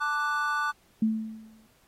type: chord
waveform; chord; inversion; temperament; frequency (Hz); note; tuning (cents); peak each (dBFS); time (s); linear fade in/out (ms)
triangle; D major; second; equal; 880 / 1174.7 / 1480; A5 / D6 / F#6; 0 / 0 / 0; -32 / -27 / -27; 0-0.72; 20
type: tone with exponential decay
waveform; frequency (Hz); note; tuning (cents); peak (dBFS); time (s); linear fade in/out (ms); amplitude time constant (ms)
sine; 220; A3; 0; -19; 1.02-1.67; 5; 140
effects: pink hiss -64 dBFS RMS until 1.87 s + AAC 48 kbps